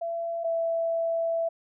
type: tone pair in turn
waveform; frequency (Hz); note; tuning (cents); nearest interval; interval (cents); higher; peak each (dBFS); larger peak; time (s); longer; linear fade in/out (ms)
sine; 673 / 663.7; E5 / E5; +36 / +12; unison; 24; first; -28 / -24; second; 0.01-0.44 / 0.44-1.49; second; 10
effects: none